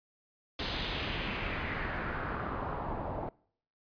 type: noise with low-pass filter sweep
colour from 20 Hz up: pink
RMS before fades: -36 dBFS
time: 0.59-3.29 s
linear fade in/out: 2 ms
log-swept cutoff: 4200 to 730 Hz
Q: 2.3
effects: noise-tail reverb RT60 0.6 s tail -24 dB re dry + resampled to 11025 Hz